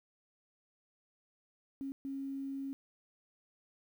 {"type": "tone bursts at uneven times", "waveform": "sine", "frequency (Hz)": 273, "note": "C#4", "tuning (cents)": -26, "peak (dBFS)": -37, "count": 2, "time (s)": [[1.81, 1.92], [2.05, 2.73]], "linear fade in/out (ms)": 0, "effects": ["11-bit"]}